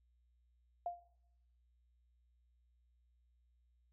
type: tone with exponential decay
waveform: sine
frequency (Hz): 698.5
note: F5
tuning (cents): 0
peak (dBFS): -34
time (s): 0.86-1.09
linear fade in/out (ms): 2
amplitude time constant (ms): 48
effects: noise-tail reverb RT60 0.8 s tail -19 dB re dry + added 60 Hz sine -70 dBFS peak until 3.92 s